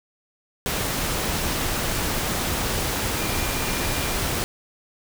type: tone in noise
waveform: sine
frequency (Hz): 2401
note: D7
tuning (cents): +38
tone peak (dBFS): -36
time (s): 3.17-4.14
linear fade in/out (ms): 0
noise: pink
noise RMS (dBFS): -25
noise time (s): 0.66-4.44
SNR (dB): -14
effects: none